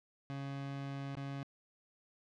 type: tone with dropouts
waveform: 30% pulse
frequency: 138.59 Hz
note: C#3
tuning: in tune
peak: -37 dBFS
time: 0.3-1.43 s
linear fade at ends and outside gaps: 0 ms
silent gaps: 1.152-1.169 s
effects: low-pass 4000 Hz 12 dB/octave